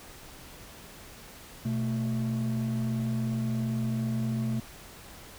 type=tone pair together; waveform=triangle; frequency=124.14 / 221.2 Hz; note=B2 / A3; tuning=+9 / +9 cents; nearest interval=minor seventh; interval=1000 cents; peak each=-27 dBFS; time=1.65-4.6 s; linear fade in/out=5 ms; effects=tanh soft clip ceiling -20 dBFS + pink hiss -48 dBFS RMS until 5.38 s